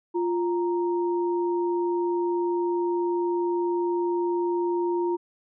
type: tone pair together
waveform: sine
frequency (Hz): 349.2 / 932.3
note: F4 / A#5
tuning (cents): 0 / 0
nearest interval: octave + perfect fourth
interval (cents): 1700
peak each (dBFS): -23 / -31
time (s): 0.14-5.17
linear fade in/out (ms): 20
effects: none